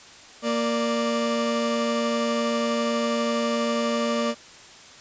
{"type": "tone pair together", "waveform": "30% pulse", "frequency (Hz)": [232.6, 587.6], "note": ["A#3", "D5"], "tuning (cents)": [-4, 1], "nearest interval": "octave + major third", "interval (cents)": 1605, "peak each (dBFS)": [-22, -23], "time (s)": [0.42, 4.35], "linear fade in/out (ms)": 50, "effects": ["white hiss -46 dBFS RMS until 5 s", "resampled to 16000 Hz"]}